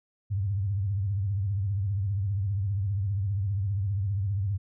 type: tone with vibrato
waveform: sine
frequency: 98.9 Hz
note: G2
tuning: 16 cents sharp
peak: -25 dBFS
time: 0.3-4.58 s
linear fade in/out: 20 ms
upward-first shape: triangle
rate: 15 Hz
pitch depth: 150 cents each way
effects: none